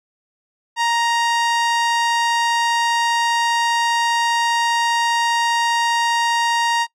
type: tone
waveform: sawtooth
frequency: 935 Hz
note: A#5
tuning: 5 cents sharp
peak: -12 dBFS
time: 0.76-6.87 s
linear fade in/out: 50 ms
effects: noise-tail reverb RT60 0.1 s tail -21 dB re dry + low-pass 7000 Hz 12 dB/octave